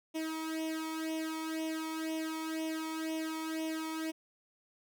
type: tone with flanger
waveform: sawtooth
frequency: 318.7 Hz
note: D#4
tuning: 42 cents sharp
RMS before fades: -37 dBFS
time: 0.14-4.12 s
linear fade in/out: 20 ms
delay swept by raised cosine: 0.33 to 0.91 ms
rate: 2 Hz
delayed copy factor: +0.85
effects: none